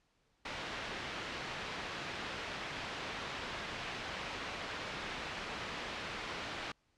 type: low-pass noise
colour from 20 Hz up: white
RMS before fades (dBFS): -42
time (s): 0.45-6.72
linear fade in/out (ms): 5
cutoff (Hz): 2800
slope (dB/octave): 12
effects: pink hiss -75 dBFS RMS until 6.97 s + low-pass 6000 Hz 12 dB/octave